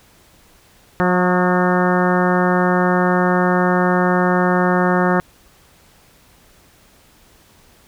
harmonic tone with a mistuned harmonic, 180 Hz, F#3, 47 cents flat, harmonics 1 / 2 / 3 / 4 / 5 / 6 / 7 / 8 / 9 / 10, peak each -17 / -20 / -22 / -23 / -24 / -25 / -25 / -26 / -27 / -27 dBFS, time 1-5.2 s, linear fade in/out 0 ms, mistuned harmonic 6, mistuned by +38 cents, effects pink hiss -51 dBFS RMS until 7.87 s

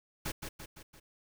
pink noise with echo, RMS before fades -36 dBFS, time 0.25-0.32 s, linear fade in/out 10 ms, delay 170 ms, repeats 4, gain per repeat -5 dB, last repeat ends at 1 s, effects none

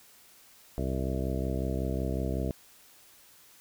harmonic tone, 65.41 Hz, C2, in tune, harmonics 1 / 2 / 3 / 4 / 5 / 6 / 7 / 9 / 10, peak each -32 / -35 / -37 / -38 / -39 / -40 / -40 / -42 / -42 dBFS, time 0.78-2.51 s, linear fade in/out 0 ms, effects white hiss -57 dBFS RMS until 3.6 s

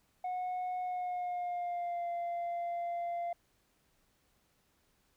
sine tone with pitch glide, 730 to 691.4 Hz, F#5 to F5, -24 to -18 cents, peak -31 dBFS, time 0.24-3.33 s, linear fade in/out 5 ms, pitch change -94 cents, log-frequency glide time 0.81-2.09 s, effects tanh soft clip ceiling -33 dBFS + pink hiss -73 dBFS RMS until 5.16 s

